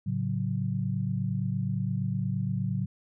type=chord; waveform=sine; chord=F# minor; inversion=first; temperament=equal; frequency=110 / 138.59 / 185 Hz; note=A2 / C#3 / F#3; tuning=0 / 0 / 0 cents; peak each=-31 dBFS; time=0.06-2.86 s; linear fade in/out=10 ms; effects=none